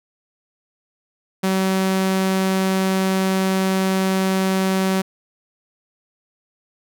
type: tone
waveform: sawtooth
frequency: 190 Hz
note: F#3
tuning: 46 cents sharp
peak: -13 dBFS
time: 1.43-5.02 s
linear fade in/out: 10 ms
effects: none